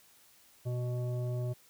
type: tone with frequency modulation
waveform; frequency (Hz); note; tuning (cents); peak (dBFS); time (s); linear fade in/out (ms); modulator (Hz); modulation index
sine; 122.3; B2; -16; -31; 0.65-1.54; 20; 494; 0.52
effects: white hiss -62 dBFS RMS until 1.69 s